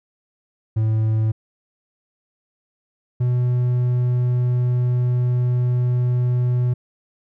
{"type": "tone pair in turn", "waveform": "triangle", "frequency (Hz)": [110, 123.58], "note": ["A2", "B2"], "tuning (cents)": [0, 2], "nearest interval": "major second", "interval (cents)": 202, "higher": "second", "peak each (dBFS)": -14, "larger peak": "neither", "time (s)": [[0.76, 1.32], [3.2, 6.74]], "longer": "second", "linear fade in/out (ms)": 10, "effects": []}